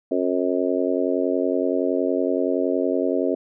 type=harmonic tone; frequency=90.7 Hz; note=F#2; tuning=34 cents flat; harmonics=3 / 4 / 5 / 6 / 7; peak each=-24 / -25 / -26 / -27 / -27 dBFS; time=0.11-3.35 s; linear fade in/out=5 ms; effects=none